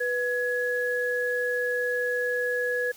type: tone pair together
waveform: sine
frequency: 492.3 / 1681 Hz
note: B4 / G#6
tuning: -6 / +20 cents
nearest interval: octave + major sixth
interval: 2126 cents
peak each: -27 dBFS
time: 0-2.92 s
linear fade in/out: 10 ms
effects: white hiss -50 dBFS RMS until 2.96 s